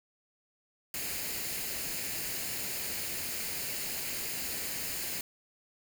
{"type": "noise with comb filter", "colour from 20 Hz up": "white", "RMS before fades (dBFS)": -36, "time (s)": [0.94, 5.21], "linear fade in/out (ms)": 2, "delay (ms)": 0.43, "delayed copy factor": 0.5, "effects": []}